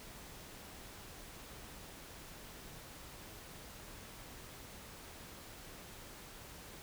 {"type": "silence", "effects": ["pink hiss -52 dBFS RMS until 6.82 s"]}